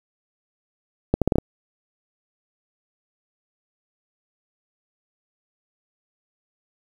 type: accelerating click train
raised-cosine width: 2 ms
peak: -4 dBFS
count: 6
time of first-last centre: 1.14-1.384 s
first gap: 77 ms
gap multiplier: 0.77
effects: 7-bit